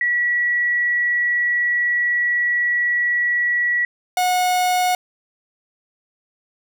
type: tone pair in turn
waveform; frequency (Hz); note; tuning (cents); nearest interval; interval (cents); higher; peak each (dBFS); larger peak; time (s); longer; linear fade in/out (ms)
sine / 45% pulse; 1936 / 728.1; B6 / F#5; -35 / -28; octave + perfect fourth; 1693; first; -16 / -16; neither; 0.01-3.85 / 4.17-4.95; first; 2
effects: none